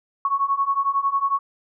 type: beating tone pair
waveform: sine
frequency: 1100 / 1111 Hz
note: C#6 / C#6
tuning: -14 / +4 cents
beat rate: 11 Hz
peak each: -23 / -21 dBFS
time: 0.25-1.39 s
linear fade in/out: 2 ms
effects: none